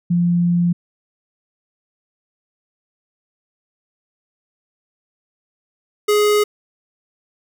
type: tone pair in turn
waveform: sine / square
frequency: 173.7 / 417.8 Hz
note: F3 / G#4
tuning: -9 / +10 cents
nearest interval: octave + minor third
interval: 1519 cents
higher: second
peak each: -13 dBFS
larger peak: neither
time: 0.1-0.73 / 6.08-6.44 s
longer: first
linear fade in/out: 10 ms
effects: none